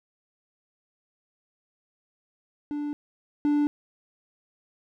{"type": "tone pair in turn", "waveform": "triangle", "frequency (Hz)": [293.4, 293.4], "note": ["D4", "D4"], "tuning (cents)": [-2, -2], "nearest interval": "unison", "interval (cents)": 0, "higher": "neither", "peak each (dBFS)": [-26, -18], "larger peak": "second", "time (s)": [[2.71, 2.93], [3.45, 3.67]], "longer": "neither", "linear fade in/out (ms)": 0, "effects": []}